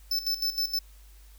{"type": "tone with tremolo", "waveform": "square", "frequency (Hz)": 5274, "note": "E8", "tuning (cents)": 0, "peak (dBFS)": -25, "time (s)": [0.11, 0.79], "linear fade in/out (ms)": 5, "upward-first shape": "square", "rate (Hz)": 6.4, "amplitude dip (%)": 75, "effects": ["added 50 Hz sine -49 dBFS peak until 1.38 s", "white hiss -60 dBFS RMS until 1.38 s"]}